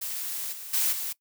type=noise with level steps; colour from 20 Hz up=blue; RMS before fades=-33 / -40 / -25 / -32 dBFS; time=0.01-1.13 s; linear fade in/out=10 ms; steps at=0.52 / 0.73 / 0.92 s; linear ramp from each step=10 ms; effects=noise-tail reverb RT60 0.1 s tail -20 dB re dry